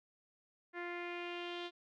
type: tone with low-pass filter sweep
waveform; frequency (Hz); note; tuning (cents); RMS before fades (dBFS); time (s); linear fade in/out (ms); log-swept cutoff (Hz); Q
sawtooth; 349.2; F4; 0; -43; 0.73-1.71; 50; 1900 to 3500; 3.9
effects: none